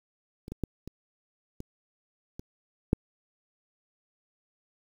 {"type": "clicks", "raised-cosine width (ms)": 3, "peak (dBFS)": [-28, -23, -16, -27, -25, -26, -8], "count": 7, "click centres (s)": [0.481, 0.52, 0.637, 0.876, 1.604, 2.395, 2.931], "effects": ["8-bit"]}